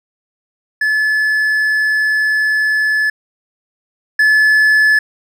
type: tone pair in turn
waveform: triangle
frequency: 1725 / 1725 Hz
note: A6 / A6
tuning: -35 / -35 cents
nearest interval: unison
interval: 0 cents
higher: neither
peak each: -10 / -6 dBFS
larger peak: second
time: 0.81-3.1 / 4.19-4.99 s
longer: first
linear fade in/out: 5 ms
effects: none